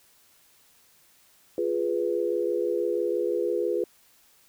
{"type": "chord", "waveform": "sine", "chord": "F diminished", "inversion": "none", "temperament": "equal", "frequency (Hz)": [349.2, 415.3, 493.9], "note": ["F4", "Ab4", "Cb5"], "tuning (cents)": [0, 0, 0], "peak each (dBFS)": -28, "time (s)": [1.58, 3.84], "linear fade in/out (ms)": 2, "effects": ["white hiss -60 dBFS RMS until 4.48 s"]}